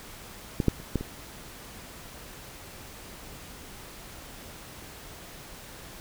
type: clicks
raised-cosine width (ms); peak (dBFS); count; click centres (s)
3; -12 / -7 / -30 / -12 / -21; 5; 0.602 / 0.683 / 0.801 / 0.957 / 1.01
effects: pink hiss -45 dBFS RMS until 6 s